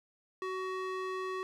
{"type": "tone with band-pass filter", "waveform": "square", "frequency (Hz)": 374.6, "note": "F#4", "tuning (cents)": 21, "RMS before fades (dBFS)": -37, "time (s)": [0.42, 1.43], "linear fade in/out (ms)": 0, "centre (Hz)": 1100, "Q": 0.8, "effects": []}